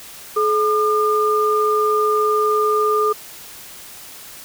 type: tone pair together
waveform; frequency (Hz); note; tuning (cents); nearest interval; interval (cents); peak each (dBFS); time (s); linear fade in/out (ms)
sine; 427 / 1207.7; G#4 / D6; +48 / +48; octave + tritone; 1800; -17; 0.36-3.13; 10
effects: white hiss -38 dBFS RMS until 4.44 s